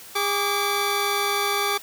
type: tone pair together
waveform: 15% pulse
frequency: 406.2 / 1158.2 Hz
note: G#4 / D6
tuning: -38 / -24 cents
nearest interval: octave + tritone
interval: 1814 cents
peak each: -18 dBFS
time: 0.15-1.78 s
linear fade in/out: 10 ms
effects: white hiss -43 dBFS RMS until 1.82 s